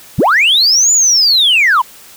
sine linear two-way sweep, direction up then down, 63.7 to 7080 to 902 Hz, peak -5 dBFS, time 0.18-1.82 s, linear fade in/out 10 ms, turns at 0.92 s, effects tanh soft clip ceiling -4 dBFS + white hiss -38 dBFS RMS until 2.16 s

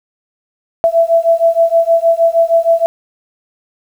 sine beating tone pair, 663 / 669.4 Hz, E5 / E5, +10 / +26 cents, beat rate 6.4 Hz, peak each -11 dBFS, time 0.84-2.86 s, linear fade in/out 0 ms, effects 7-bit

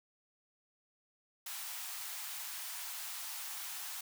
white high-pass noise, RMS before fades -43 dBFS, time 1.46-4.01 s, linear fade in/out 5 ms, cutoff 710 Hz, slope 48 dB/octave, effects none

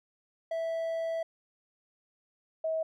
triangle / sine tone pair in turn, 657 / 641.3 Hz, E5 / E5, -6 / -48 cents, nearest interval unison, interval 42 cents, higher first, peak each -28 dBFS, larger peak neither, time 0.51-1.23 / 2.64-2.83 s, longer first, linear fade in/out 5 ms, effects none

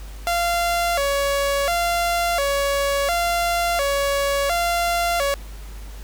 sawtooth tone with vibrato, 622.3 Hz, D#5, in tune, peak -15 dBFS, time 0.27-5.34 s, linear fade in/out 0 ms, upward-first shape square, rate 0.71 Hz, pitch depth 180 cents each way, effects added 50 Hz sine -33 dBFS peak until 6.03 s + pink hiss -45 dBFS RMS until 6.03 s

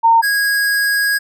sine / square tone pair in turn, 915 / 1648.3 Hz, A#5 / G#6, -32 / -14 cents, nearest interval minor seventh, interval 1018 cents, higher second, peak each -7 / -14 dBFS, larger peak first, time 0.03-0.22 / 0.22-1.19 s, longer second, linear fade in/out 20 ms, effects none

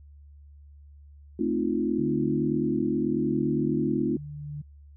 sine chord, F dominant seventh, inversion first, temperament equal, 220 / 261.6 / 311.1 / 349.2 Hz, A3 / C4 / Eb4 / F4, 0 / 0 / 0 / 0 cents, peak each -29 dBFS, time 1.39-4.17 s, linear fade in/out 5 ms
sine tone with tremolo, 146.83 Hz, D3, in tune, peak -30 dBFS, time 1.98-4.62 s, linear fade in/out 10 ms, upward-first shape sine, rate 0.77 Hz, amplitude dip 50%
effects added 72 Hz sine -47 dBFS peak until 4.96 s

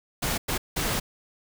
pink noise bursts at uneven times, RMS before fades -27 dBFS, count 3, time 0.22-0.38 / 0.48-0.58 / 0.76-1 s, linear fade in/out 10 ms, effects none

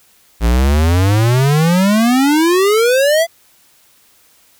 square exponential sweep, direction up, 54.5 to 684 Hz, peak -10 dBFS, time 0.4-3.27 s, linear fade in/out 50 ms, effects white hiss -51 dBFS RMS until 4.59 s

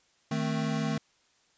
square chord, A diminished, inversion second, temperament equal, 155.56 / 220 / 261.6 Hz, Eb3 / A3 / C4, 0 / 0 / 0 cents, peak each -32 / -32 / -36 dBFS, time 0.31-0.98 s, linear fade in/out 5 ms, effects white hiss -67 dBFS RMS until 1.57 s + resampled to 16000 Hz

